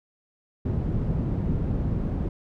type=low-pass noise; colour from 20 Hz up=white; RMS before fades=-26 dBFS; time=0.65-2.29 s; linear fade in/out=5 ms; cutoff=160 Hz; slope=12 dB/octave; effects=none

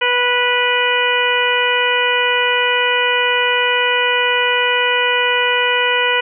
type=harmonic tone; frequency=491 Hz; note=B4; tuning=10 cents flat; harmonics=1 / 2 / 3 / 4 / 5 / 6; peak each=-20 / -20 / -20 / -20 / -20 / -20 dBFS; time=0.01-6.21 s; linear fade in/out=10 ms; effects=none

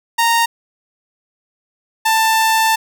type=tone pair in turn; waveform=sawtooth; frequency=927 / 887.8 Hz; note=A#5 / A5; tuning=-10 / +15 cents; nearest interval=minor second; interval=75 cents; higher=first; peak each=-8 dBFS; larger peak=neither; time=0.18-0.46 / 2.05-2.76 s; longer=second; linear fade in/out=10 ms; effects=none

